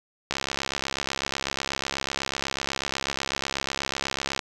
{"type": "click train", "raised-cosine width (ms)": 0.2, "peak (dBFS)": -9, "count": 279, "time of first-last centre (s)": [0.31, 4.392], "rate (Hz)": 68.1, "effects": []}